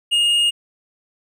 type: tone with hard clipping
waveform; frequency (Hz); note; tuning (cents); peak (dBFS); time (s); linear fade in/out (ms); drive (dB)
sine; 2848; F7; +33; -15; 0.11-0.51; 20; 5
effects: none